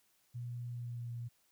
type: tone with pitch glide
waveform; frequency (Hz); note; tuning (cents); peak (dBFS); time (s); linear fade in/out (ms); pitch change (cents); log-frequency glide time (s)
sine; 120.9 to 118.82; B2 to A#2; -36 to +34; -39; 0.34-1.29; 20; -30; 0.69-1.09
effects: white hiss -73 dBFS RMS until 1.51 s